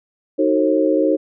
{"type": "chord", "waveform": "sine", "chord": "D# diminished seventh", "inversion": "none", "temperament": "just", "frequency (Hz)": [311.1, 373.4, 448, 537.6], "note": ["D#4", "F#4", "A4", "C5"], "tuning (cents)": [0, 16, 31, 47], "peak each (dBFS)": [-17, -21, -21, -18], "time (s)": [0.38, 1.17], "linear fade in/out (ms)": 20, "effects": []}